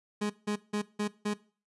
30% pulse tone bursts, 208.5 Hz, G#3, 7 cents sharp, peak -26 dBFS, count 5, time 0.21-1.34 s, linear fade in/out 10 ms, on 90 ms, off 170 ms, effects noise-tail reverb RT60 0.4 s tail -20 dB re dry + resampled to 24000 Hz

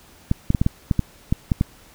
clicks, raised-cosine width 5 ms, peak -5 dBFS, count 10, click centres 0.314 / 0.504 / 0.548 / 0.615 / 0.664 / 0.912 / 0.993 / 1.325 / 1.518 / 1.611 s, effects pink hiss -50 dBFS RMS until 1.94 s

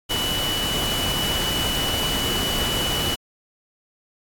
sine tone in noise, 2960 Hz, F#7, in tune, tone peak -24 dBFS, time 0.09-3.16 s, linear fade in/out 20 ms, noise pink, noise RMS -26 dBFS, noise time 0.09-3.16 s, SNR -1 dB, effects AAC 64 kbps

